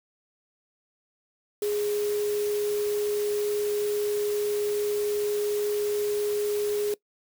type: tone in noise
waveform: sine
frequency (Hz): 415.3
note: G#4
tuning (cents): 0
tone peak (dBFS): -24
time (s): 1.62-6.94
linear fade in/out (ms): 2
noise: white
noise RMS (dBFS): -39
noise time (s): 1.62-6.94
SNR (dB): +12
effects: noise-tail reverb RT60 0.1 s tail -21 dB re dry